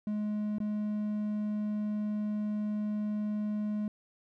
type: tone with dropouts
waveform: triangle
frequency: 210.4 Hz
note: G#3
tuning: 23 cents sharp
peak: -28 dBFS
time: 0.07-3.88 s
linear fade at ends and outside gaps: 2 ms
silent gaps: 0.584-0.602 s
effects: none